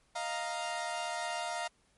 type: chord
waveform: sawtooth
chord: Eb suspended second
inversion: none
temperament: equal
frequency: 622.3 / 698.5 / 932.3 Hz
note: Eb5 / F5 / Bb5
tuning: 0 / 0 / 0 cents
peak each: -38 / -33 / -35 dBFS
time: 0.15-1.68 s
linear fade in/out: 10 ms
effects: pink hiss -70 dBFS RMS until 1.97 s + MP3 48 kbps